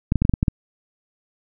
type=clicks; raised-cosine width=5 ms; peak=-5 dBFS; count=8; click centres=0.121 / 0.157 / 0.22 / 0.251 / 0.295 / 0.338 / 0.429 / 0.482 s; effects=none